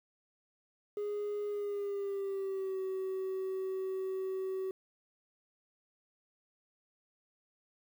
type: tone with pitch glide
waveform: triangle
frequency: 413.6 to 379.3 Hz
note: G#4 to F#4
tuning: -7 to +43 cents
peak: -31 dBFS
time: 0.97-4.71 s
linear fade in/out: 2 ms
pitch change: -150 cents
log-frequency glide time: 1.47-2.8 s
effects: tanh soft clip ceiling -28 dBFS + 10-bit